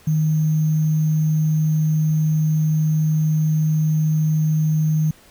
sine tone with sample-and-hold, 155.56 Hz, D#3, in tune, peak -15 dBFS, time 0.07-5.11 s, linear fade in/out 5 ms, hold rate 6300 Hz, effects pink hiss -50 dBFS RMS until 5.3 s

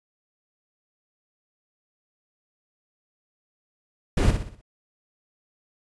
brown noise with echo, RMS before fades -19 dBFS, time 4.17-4.31 s, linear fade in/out 5 ms, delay 61 ms, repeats 5, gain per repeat -7 dB, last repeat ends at 4.615 s, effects resampled to 24000 Hz

